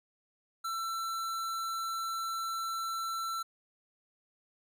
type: tone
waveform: square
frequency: 1340 Hz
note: E6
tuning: 28 cents sharp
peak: -34 dBFS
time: 0.64-3.43 s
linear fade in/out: 10 ms
effects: none